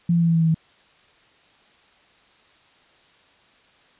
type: tone with pitch steps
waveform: sine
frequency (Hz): 171.1 / 169.33 / 167.58 / 165.85 / 164.13 / 162.43 / 160.75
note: F3 / E3 / E3 / E3 / E3 / E3 / E3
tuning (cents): -35 / +47 / +29 / +11 / -7 / -25 / -43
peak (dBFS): -15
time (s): 0.09-0.545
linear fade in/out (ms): 5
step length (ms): 65
effects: white hiss -56 dBFS RMS until 3.99 s + resampled to 8000 Hz